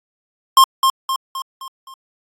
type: tone with echo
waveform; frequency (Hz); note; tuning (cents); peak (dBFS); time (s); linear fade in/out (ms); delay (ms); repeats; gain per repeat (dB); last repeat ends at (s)
square; 1064; C6; +29; -6; 0.57-0.64; 2; 260; 5; -6; 1.94
effects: AAC 48 kbps